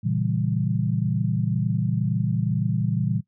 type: chord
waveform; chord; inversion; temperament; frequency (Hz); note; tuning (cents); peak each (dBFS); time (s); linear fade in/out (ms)
sine; A# diminished seventh; none; equal; 116.54 / 138.59 / 164.81 / 196; A#2 / C#3 / E3 / G3; 0 / 0 / 0 / 0; -25 / -27 / -26 / -28; 0.03-3.21; 20
effects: noise-tail reverb RT60 0.1 s tail -19 dB re dry